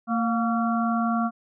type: harmonic tone with a mistuned harmonic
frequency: 228.1 Hz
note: A#3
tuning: 37 cents flat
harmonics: 1 / 3 / 5 / 6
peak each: -23 / -28 / -30 / -31 dBFS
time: 0.07-1.31 s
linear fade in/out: 50 ms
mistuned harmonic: 3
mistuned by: +58 cents
effects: none